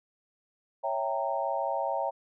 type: chord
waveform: sine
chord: C# diminished seventh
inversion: none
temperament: equal with one note detuned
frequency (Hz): 554.4 / 659.3 / 784 / 923.2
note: C#5 / E5 / G5 / Bb5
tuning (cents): 0 / 0 / 0 / -17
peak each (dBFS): -33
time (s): 0.83-2.11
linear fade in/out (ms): 20
effects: none